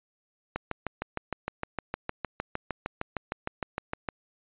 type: click train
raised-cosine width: 0.5 ms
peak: -15 dBFS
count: 24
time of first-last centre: 0.56-4.088 s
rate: 6.52 Hz
effects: resampled to 8000 Hz